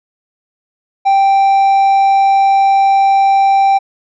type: tone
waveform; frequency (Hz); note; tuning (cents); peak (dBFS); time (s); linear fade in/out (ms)
triangle; 784; G5; 0; -5; 1.05-3.79; 20
effects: resampled to 16000 Hz